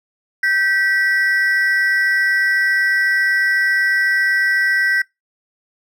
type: ring-modulated tone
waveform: triangle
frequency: 1751 Hz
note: A6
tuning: 9 cents flat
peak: -9 dBFS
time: 0.43-5.02 s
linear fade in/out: 5 ms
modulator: 193 Hz
effects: noise-tail reverb RT60 0.2 s tail -24 dB re dry